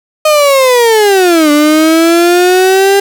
35% pulse linear two-way sweep, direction down then up, 622.3 to 292.6 to 400 Hz, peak -3 dBFS, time 0.25-3 s, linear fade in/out 5 ms, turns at 1.51 s, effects none

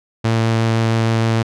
sawtooth tone, 113.3 Hz, A#2, 49 cents flat, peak -10 dBFS, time 0.24-1.43 s, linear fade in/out 10 ms, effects low-pass 6000 Hz 12 dB/octave

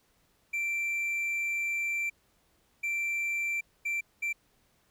triangle tone bursts at uneven times, 2349 Hz, D7, in tune, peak -27 dBFS, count 4, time 0.53-2.1 / 2.83-3.61 / 3.85-4.01 / 4.22-4.33 s, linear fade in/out 10 ms, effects pink hiss -69 dBFS RMS until 4.9 s

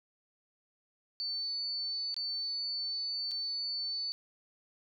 sine tone with dropouts, 4501 Hz, C#8, 26 cents sharp, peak -33 dBFS, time 1.2-4.12 s, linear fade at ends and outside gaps 0 ms, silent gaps 2.143-2.165 / 3.311-3.316 s, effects none

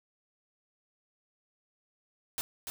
white noise with echo, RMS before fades -34 dBFS, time 2.38-2.41 s, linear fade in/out 0 ms, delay 290 ms, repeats 1, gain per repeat -5 dB, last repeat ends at 2.7 s, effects none

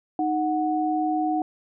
sine tone pair together, 310.3 / 738 Hz, D#4 / F#5, -5 / -5 cents, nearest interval octave + minor third, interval 1500 cents, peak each -24 dBFS, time 0.19-1.42 s, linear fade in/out 2 ms, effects none

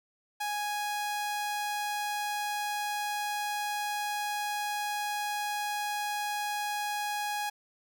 sawtooth tone, 830 Hz, G#5, 1 cent flat, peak -27 dBFS, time 0.4-7.5 s, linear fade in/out 10 ms, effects none

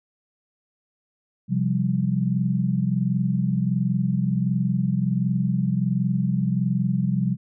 sine chord, C suspended fourth, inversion none, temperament equal, 130.81 / 174.61 / 196 Hz, C3 / F3 / G3, 0 / 0 / 0 cents, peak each -24 dBFS, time 1.48-7.37 s, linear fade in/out 50 ms, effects none

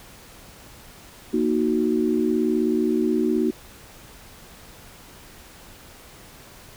sine chord, D# minor, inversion second, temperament equal with one note detuned, 235 / 311.1 / 370 Hz, A#3 / D#4 / F#4, +14 / 0 / 0 cents, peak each -23 dBFS, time 1.33-3.51 s, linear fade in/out 10 ms, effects pink hiss -46 dBFS RMS until 6.76 s

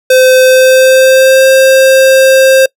square tone with pitch glide, 515 to 529.5 Hz, C5 to C5, -28 to +21 cents, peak -3 dBFS, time 0.1-2.66 s, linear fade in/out 5 ms, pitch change +49 cents, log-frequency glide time 0.42-1.46 s, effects noise-tail reverb RT60 0.1 s tail -25 dB re dry

